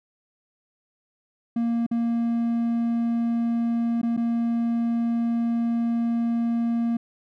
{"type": "tone with dropouts", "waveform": "triangle", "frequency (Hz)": 233.1, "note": "A#3", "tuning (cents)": 0, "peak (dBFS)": -19, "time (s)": [1.56, 6.97], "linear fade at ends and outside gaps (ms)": 5, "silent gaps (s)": [[1.865, 1.912], [4.016, 4.03], [4.167, 4.174]], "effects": []}